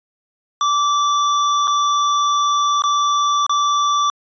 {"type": "tone with dropouts", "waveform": "square", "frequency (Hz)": 1164, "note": "D6", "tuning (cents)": -16, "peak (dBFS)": -15, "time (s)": [0.61, 4.1], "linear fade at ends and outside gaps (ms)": 1, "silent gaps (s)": [[1.673, 1.678], [2.821, 2.838], [3.465, 3.495]], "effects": ["resampled to 16000 Hz"]}